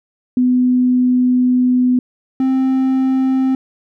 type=tone pair in turn; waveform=sine / triangle; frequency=250.6 / 262.7 Hz; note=B3 / C4; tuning=+25 / +7 cents; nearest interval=minor second; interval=82 cents; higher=second; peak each=-10 dBFS; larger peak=neither; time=0.37-1.99 / 2.4-3.55 s; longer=first; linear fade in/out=2 ms; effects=none